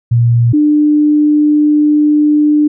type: tone pair in turn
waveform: sine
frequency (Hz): 118.3 / 298.8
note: A#2 / D4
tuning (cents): +26 / +30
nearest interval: octave + major third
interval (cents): 1604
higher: second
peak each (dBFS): -6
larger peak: neither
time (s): 0.11-0.53 / 0.53-2.68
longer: second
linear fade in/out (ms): 10
effects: none